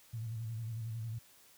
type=tone with vibrato; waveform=sine; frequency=113.1 Hz; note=A2; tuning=48 cents sharp; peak=-37 dBFS; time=0.13-1.19 s; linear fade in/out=10 ms; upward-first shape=square; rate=11 Hz; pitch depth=53 cents each way; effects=white hiss -62 dBFS RMS until 1.57 s